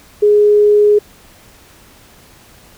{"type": "tone", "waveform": "sine", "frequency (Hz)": 416.3, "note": "G#4", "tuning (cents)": 4, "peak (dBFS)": -6, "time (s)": [0.22, 0.99], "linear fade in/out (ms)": 10, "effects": ["pink hiss -44 dBFS RMS until 2.77 s"]}